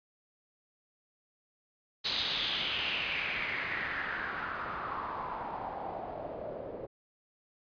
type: noise with low-pass filter sweep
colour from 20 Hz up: white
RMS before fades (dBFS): -36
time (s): 2.04-6.87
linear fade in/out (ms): 20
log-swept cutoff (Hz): 4100 to 500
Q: 4.3
effects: resampled to 11025 Hz